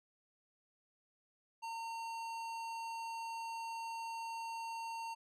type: tone with low-pass filter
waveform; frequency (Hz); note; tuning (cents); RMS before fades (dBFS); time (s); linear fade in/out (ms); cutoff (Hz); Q
square; 913; A#5; -36; -43; 1.62-5.15; 20; 9200; 0.51
effects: none